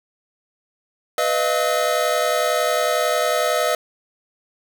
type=tone cluster; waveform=square; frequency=497 / 615 / 686 / 1284 Hz; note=B4 / D#5 / F5 / E6; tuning=+11 / -20 / -31 / -46 cents; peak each=-25 / -22 / -25 / -25 dBFS; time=1.18-3.75 s; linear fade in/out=2 ms; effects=none